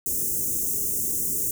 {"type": "band-stop noise", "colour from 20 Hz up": "white", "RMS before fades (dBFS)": -26, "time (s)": [0.06, 1.51], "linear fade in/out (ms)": 2, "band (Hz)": [460, 6400], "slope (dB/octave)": 48, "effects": []}